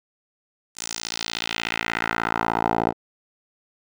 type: tone with band-pass filter sweep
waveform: 10% pulse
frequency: 56.6 Hz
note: A1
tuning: 50 cents sharp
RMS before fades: -26 dBFS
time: 0.75-2.94 s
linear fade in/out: 50 ms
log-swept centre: 7600 to 600 Hz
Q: 1.8
effects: none